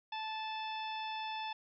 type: harmonic tone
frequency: 875 Hz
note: A5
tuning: 10 cents flat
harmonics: 1 / 2 / 3 / 4 / 5 / 6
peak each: -39 / -50 / -46 / -46 / -59 / -53 dBFS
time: 0.12-1.53 s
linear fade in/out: 5 ms
effects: none